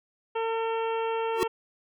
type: harmonic tone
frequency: 452.4 Hz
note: A4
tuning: 48 cents sharp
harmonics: 1 / 2 / 3 / 4 / 5 / 6 / 7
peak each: -28 / -31 / -38 / -46 / -46 / -41 / -46 dBFS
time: 0.35-1.48 s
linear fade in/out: 10 ms
type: tone with exponential growth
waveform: square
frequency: 370.3 Hz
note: F#4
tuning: 1 cent sharp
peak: -20 dBFS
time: 1.33-1.43 s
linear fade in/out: 0 ms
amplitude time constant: 21 ms
effects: none